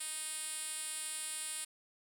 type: tone with band-pass filter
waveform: 5% pulse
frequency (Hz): 311.3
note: D#4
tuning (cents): +1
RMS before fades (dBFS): -41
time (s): 0-1.65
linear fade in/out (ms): 10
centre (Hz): 9200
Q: 1.9
effects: none